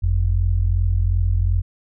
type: tone pair together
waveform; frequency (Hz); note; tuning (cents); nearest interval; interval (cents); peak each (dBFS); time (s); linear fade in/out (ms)
sine; 46.98 / 89.7; F#1 / F2; +27 / +47; major seventh; 1120; -18; 0.02-1.62; 20
effects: none